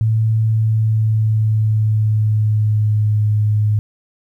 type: tone with pitch glide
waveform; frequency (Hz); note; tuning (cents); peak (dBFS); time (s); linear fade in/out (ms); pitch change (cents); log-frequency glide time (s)
sine; 110.7 to 105.95; A2 to G#2; +11 to +35; -12; 0.01-3.79; 0; -76; 0.4-3.23
effects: 9-bit